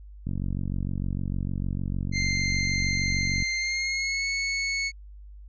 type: click train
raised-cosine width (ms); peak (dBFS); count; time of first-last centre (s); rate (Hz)
5; -18; 148; 0.27-3.425; 46.6
type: tone with pitch glide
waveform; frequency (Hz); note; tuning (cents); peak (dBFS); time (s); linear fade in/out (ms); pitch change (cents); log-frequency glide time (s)
sawtooth; 2093 to 2205; C7 to C#7; 0 to -10; -22; 2.12-4.92; 50; +90; 3.55-4.26
effects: added 50 Hz sine -42 dBFS peak until 5.48 s + resampled to 16000 Hz